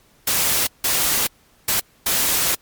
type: noise bursts at uneven times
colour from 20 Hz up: white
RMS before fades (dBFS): -19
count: 4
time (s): 0.27-0.67 / 0.84-1.27 / 1.68-1.8 / 2.06-2.55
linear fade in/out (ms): 5
effects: pink hiss -56 dBFS RMS until 2.61 s + MP3 96 kbps